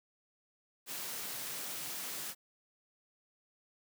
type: high-pass noise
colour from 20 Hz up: white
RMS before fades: -41 dBFS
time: 0.86-2.35 s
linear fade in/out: 50 ms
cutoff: 110 Hz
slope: 96 dB/octave
effects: none